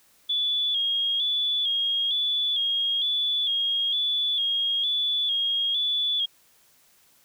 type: tone with vibrato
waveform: sine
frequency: 3357 Hz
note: G#7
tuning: 18 cents sharp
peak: -22 dBFS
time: 0.29-6.26 s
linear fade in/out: 10 ms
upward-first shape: square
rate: 1.1 Hz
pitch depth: 49 cents each way
effects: white hiss -60 dBFS RMS until 7.24 s